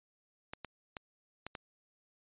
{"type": "clicks", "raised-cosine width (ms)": 0.3, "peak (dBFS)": -25, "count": 5, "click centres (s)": [0.535, 0.647, 0.968, 1.466, 1.552], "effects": ["resampled to 8000 Hz"]}